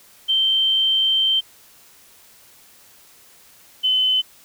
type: tone pair in turn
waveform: sine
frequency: 3124 / 3040 Hz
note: G7 / F#7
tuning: -7 / +46 cents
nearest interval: unison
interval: 47 cents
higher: first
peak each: -15 dBFS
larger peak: neither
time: 0.28-1.41 / 3.83-4.22 s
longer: first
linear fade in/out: 20 ms
effects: white hiss -50 dBFS RMS until 4.44 s